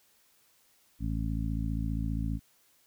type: harmonic tone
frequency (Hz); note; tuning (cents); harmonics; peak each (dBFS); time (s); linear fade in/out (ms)
55; A1; 0; 1 / 2 / 3 / 4 / 5; -32 / -35 / -37 / -38 / -39; 0.99-2.4; 50
effects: white hiss -66 dBFS RMS until 2.86 s

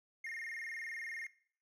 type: tone with vibrato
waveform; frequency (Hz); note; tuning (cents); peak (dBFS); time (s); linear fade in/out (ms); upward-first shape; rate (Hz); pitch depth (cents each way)
triangle; 1975.5; B6; 0; -39; 0.24-1.27; 5; square; 20; 130
effects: noise-tail reverb RT60 0.5 s tail -18 dB re dry

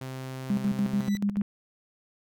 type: tone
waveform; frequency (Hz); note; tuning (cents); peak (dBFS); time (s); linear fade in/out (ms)
sawtooth; 130.81; C3; 0; -31; 0.01-1.09; 5
type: tone with tremolo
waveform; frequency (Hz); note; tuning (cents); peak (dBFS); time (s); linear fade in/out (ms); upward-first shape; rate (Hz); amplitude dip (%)
sine; 202.5; G#3; -43; -22; 0.5-1.42; 2; square; 6.9; 70
type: clicks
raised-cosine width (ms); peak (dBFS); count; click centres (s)
0.5; -29; 6; 0.501 / 0.678 / 0.893 / 1.291 / 1.358 / 1.413
type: tone with exponential growth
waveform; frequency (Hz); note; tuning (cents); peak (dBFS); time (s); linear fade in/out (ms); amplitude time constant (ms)
20% pulse; 1975.5; B6; 0; -31; 0.84-1.17; 0; 70
effects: none

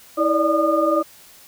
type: tone cluster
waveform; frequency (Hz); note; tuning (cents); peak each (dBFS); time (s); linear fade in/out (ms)
sine; 323.2 / 577 / 598 / 1218; E4 / D5 / D5 / D#6; -34 / -31 / +31 / -37; -21; 0.17-1.03; 20
effects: white hiss -47 dBFS RMS until 1.47 s

